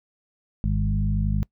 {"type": "harmonic tone with a mistuned harmonic", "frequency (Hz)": 51, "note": "G#1", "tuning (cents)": -31, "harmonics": [1, 2, 3, 4], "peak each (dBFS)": [-23, -26, -28, -29], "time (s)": [0.64, 1.43], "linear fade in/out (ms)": 0, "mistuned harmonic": 3, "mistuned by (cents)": 16, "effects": ["noise-tail reverb RT60 0.1 s tail -23 dB re dry"]}